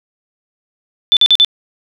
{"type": "tone bursts", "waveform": "sine", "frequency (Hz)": 3520, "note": "A7", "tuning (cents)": 0, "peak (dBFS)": -5, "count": 4, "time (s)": [1.12, 1.447], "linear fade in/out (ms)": 0, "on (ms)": 48, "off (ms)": 45, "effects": []}